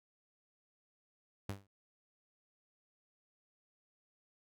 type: tone with exponential decay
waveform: sawtooth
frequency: 99 Hz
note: G2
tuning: 18 cents sharp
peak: -31 dBFS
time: 1.49-1.67 s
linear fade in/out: 5 ms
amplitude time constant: 38 ms
effects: none